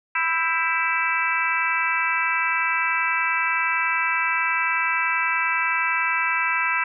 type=harmonic tone with a mistuned harmonic; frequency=330.7 Hz; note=E4; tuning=6 cents sharp; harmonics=3 / 4 / 5 / 6 / 7 / 8; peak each=-27 / -27 / -27 / -27 / -27 / -27 dBFS; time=0.15-6.84 s; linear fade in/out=5 ms; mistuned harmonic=5; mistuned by=-65 cents; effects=none